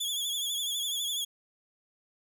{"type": "tone with vibrato", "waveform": "sawtooth", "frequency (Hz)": 3393, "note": "G#7", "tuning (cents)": 36, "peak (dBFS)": -27, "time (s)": [0, 1.25], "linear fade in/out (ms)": 10, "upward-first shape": "triangle", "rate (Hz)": 12, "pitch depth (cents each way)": 80, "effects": []}